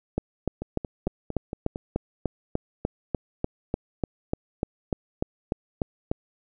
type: two click trains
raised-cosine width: 2 ms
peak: -18 / -11 dBFS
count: 6 / 21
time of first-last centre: 0.62-1.759 / 0.18-6.115 s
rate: 4.39 / 3.37 Hz
effects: none